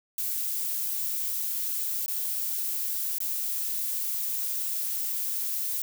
violet noise with dropouts, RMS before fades -30 dBFS, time 0.18-5.82 s, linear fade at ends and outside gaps 1 ms, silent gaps 2.061-2.08 / 3.184-3.203 s, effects none

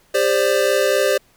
square chord, G suspended fourth, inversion none, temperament equal with one note detuned, 399.5 / 523.3 / 587.3 Hz, G4 / C5 / D5, +33 / 0 / 0 cents, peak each -21 / -19 / -20 dBFS, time 0.14-1.18 s, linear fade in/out 10 ms, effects pink hiss -56 dBFS RMS until 1.36 s

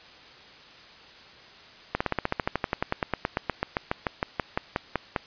slowing click train, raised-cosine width 0.5 ms, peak -9 dBFS, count 29, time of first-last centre 1.95-5.162 s, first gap 55 ms, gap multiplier 1.05, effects white hiss -49 dBFS RMS until 5.26 s + resampled to 11025 Hz

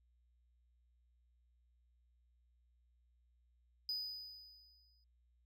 triangle tone with exponential decay, 4978 Hz, D#8, in tune, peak -35 dBFS, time 3.89-5.04 s, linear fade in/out 1 ms, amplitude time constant 250 ms, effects added 60 Hz sine -70 dBFS peak until 5.45 s

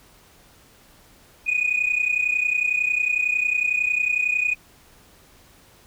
sine tone pair together, 2458 / 2489 Hz, D#7 / D#7, -22 / 0 cents, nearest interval unison, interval 22 cents, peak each -21 dBFS, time 1.46-4.55 s, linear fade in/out 20 ms, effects tanh soft clip ceiling -14 dBFS + pink hiss -53 dBFS RMS until 5.86 s

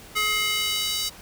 square tone with high-pass filter sweep, 424.6 Hz, G#4, 38 cents sharp, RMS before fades -25 dBFS, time 0.15-1.1 s, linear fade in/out 20 ms, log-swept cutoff 1700 to 4300 Hz, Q 1.7, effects pink hiss -45 dBFS RMS until 1.21 s

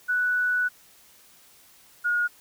sine tone pair in turn, 1480 / 1438.7 Hz, F#6 / F#6, 0 / -49 cents, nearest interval unison, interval 49 cents, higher first, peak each -21 dBFS, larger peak neither, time 0.08-0.69 / 2.04-2.28 s, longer first, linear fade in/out 20 ms, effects white hiss -55 dBFS RMS until 2.4 s

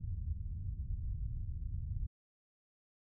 white low-pass noise, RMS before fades -39 dBFS, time 0-2.07 s, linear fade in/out 10 ms, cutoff 100 Hz, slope 24 dB/octave, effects none

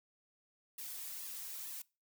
blue noise with flanger, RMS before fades -45 dBFS, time 0.78-1.82 s, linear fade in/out 5 ms, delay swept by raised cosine 1.3 to 3.5 ms, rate 2.2 Hz, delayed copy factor -0.75, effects noise-tail reverb RT60 0.3 s tail -23 dB re dry

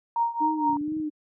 sine tone with tremolo, 932.3 Hz, A#5, in tune, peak -19 dBFS, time 0.16-0.77 s, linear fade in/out 2 ms, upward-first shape triangle, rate 4.3 Hz, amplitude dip 90%
sine tone with vibrato, 300.4 Hz, D4, 39 cents sharp, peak -26 dBFS, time 0.4-1.1 s, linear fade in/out 20 ms, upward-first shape sine, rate 2.2 Hz, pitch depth 69 cents each way
clicks, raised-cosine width 5 ms, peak -28 dBFS, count 8, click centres 0.697 / 0.73 / 0.761 / 0.811 / 0.878 / 0.92 / 0.967 / 0.999 s
effects high-pass 150 Hz 12 dB/octave

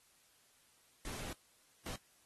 pink noise bursts at uneven times, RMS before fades -45 dBFS, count 2, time 1.05-1.33 / 1.86-1.96 s, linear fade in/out 2 ms, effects white hiss -69 dBFS RMS until 2.25 s + AAC 32 kbps

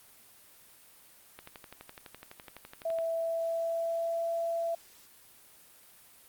click train, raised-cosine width 0.3 ms, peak -29 dBFS, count 20, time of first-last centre 1.39-2.987 s, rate 11.9 Hz
sine tone with pitch glide, 659.3 to 670.8 Hz, E5 to E5, 0 to +30 cents, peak -29 dBFS, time 2.85-4.75 s, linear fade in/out 5 ms, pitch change +30 cents, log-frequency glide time 3.05-4.34 s
effects white hiss -57 dBFS RMS until 6.28 s + Opus 32 kbps

